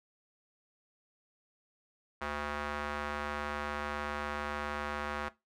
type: tone with band-pass filter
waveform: square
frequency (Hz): 73.6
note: D2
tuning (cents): +4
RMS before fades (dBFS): -37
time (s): 2.21-5.29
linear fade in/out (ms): 10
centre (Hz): 1300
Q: 1.2
effects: noise-tail reverb RT60 0.2 s tail -17 dB re dry